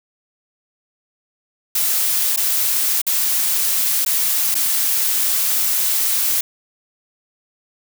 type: noise with dropouts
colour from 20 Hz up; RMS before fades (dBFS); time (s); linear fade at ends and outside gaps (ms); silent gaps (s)
blue; -18; 1.75-6.41; 5; 2.363-2.373 / 3.017-3.066 / 4.049-4.061 / 4.545-4.551
effects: none